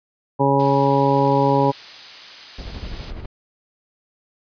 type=harmonic tone; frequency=138.59 Hz; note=C#3; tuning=in tune; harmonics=1 / 2 / 3 / 4 / 6 / 7; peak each=-21 / -21 / -21 / -21 / -21 / -21 dBFS; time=0.39-1.72 s; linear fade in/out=20 ms
type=noise; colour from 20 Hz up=blue; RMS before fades=-31 dBFS; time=0.59-3.11 s; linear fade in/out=10 ms
type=noise with tremolo; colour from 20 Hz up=brown; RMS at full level=-30 dBFS; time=2.58-3.26 s; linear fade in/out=5 ms; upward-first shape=square; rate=12 Hz; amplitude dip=40%
effects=resampled to 11025 Hz